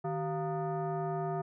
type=tone with frequency modulation; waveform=sine; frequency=155.56 Hz; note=D#3; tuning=in tune; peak=-31 dBFS; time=0.04-1.42 s; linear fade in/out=10 ms; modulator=540 Hz; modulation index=1.4; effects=none